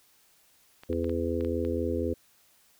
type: clicks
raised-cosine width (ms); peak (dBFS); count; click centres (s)
0.3; -30; 7; 0.835 / 0.929 / 1.044 / 1.095 / 1.409 / 1.448 / 1.65
type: harmonic tone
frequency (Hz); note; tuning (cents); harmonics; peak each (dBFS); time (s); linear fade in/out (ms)
84.1; E2; +35; 1 / 3 / 4 / 5 / 6; -33 / -33 / -33 / -33 / -33; 0.89-2.14; 10
effects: white hiss -63 dBFS RMS until 2.79 s